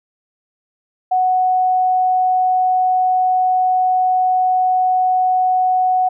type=tone; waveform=sine; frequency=740 Hz; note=F#5; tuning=in tune; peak=-12 dBFS; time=1.11-6.09 s; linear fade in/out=10 ms; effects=none